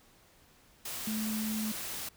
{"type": "tone in noise", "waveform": "sine", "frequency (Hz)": 216.8, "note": "A3", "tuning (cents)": -25, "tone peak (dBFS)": -32, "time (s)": [1.07, 1.72], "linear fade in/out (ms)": 5, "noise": "white", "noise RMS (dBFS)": -39, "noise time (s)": [0.85, 2.09], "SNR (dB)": 4, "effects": ["pink hiss -62 dBFS RMS until 2.16 s"]}